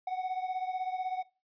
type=beating tone pair; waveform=triangle; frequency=740 / 756 Hz; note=F#5 / F#5; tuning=0 / +37 cents; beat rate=16 Hz; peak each=-31 / -36 dBFS; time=0.07-1.23 s; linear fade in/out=5 ms; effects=noise-tail reverb RT60 0.3 s tail -21 dB re dry + resampled to 11025 Hz